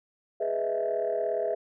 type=chord; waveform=sine; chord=E major seventh; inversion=first; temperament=equal; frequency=415.3 / 493.9 / 622.3 / 659.3 Hz; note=G#4 / B4 / D#5 / E5; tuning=0 / 0 / 0 / 0 cents; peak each=-31 / -32 / -33 / -28 dBFS; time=0.4-1.55 s; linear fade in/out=10 ms; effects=tanh soft clip ceiling -19 dBFS